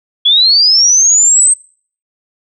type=linear sweep; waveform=sine; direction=up; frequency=3322 to 8372 Hz; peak=-5 dBFS; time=0.25-1.54 s; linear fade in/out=10 ms; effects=noise-tail reverb RT60 0.5 s tail -25 dB re dry